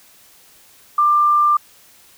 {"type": "tone", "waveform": "sine", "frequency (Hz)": 1189, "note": "D6", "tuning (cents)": 21, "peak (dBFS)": -11, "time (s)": [0.98, 1.57], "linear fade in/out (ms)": 5, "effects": ["white hiss -49 dBFS RMS until 2.17 s"]}